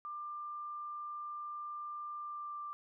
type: tone with pitch glide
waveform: sine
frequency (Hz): 1191 to 1182.1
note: D6 to D6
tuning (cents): +24 to +11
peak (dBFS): -40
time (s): 0.05-2.73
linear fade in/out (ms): 0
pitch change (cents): -13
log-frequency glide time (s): 2.16-2.58
effects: none